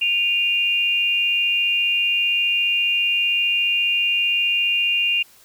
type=tone pair together; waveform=sine; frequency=2459 / 2794 Hz; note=D#7 / F7; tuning=-21 / 0 cents; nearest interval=major second; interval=221 cents; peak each=-22 / -18 dBFS; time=0.01-5.23 s; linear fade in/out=10 ms; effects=white hiss -51 dBFS RMS until 5.44 s